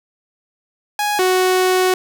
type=tone pair in turn; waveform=sawtooth; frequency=830.6 / 370 Hz; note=G#5 / F#4; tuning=0 / 0 cents; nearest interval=octave + major second; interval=1400 cents; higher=first; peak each=-13 / -9 dBFS; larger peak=second; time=0.99-1.19 / 1.19-1.94 s; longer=second; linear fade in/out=2 ms; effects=none